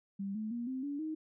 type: tone with pitch steps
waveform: sine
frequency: 197.3 / 216.4 / 237.4 / 260.3 / 285.5 / 313.2 Hz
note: G3 / A3 / A#3 / C4 / D4 / D#4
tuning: +11 / -29 / +32 / -9 / -49 / +11 cents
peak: -35 dBFS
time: 0.19-1.15 s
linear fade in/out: 10 ms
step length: 160 ms
effects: none